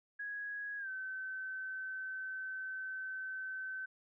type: tone with pitch glide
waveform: sine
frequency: 1661.2 to 1532.2 Hz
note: G#6 to G6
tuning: 0 to -40 cents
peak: -39 dBFS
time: 0.19-3.86 s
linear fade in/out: 10 ms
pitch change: -140 cents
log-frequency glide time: 0.78-0.89 s
effects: none